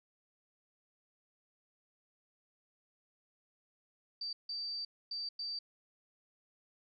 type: tone bursts at uneven times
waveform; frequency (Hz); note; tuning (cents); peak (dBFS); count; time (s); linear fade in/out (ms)
sine; 4645; D8; -20; -37; 4; 4.21-4.33 / 4.49-4.85 / 5.11-5.29 / 5.39-5.59; 5
effects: none